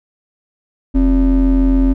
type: ring-modulated tone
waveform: triangle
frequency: 155.56 Hz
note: D#3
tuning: in tune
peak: -4 dBFS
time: 0.94-1.94 s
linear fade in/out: 20 ms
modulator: 112 Hz
effects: none